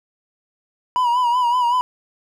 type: tone with vibrato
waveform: triangle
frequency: 976 Hz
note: B5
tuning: 21 cents flat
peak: -13 dBFS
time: 0.96-1.81 s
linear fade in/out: 0 ms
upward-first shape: sine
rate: 5.3 Hz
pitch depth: 62 cents each way
effects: none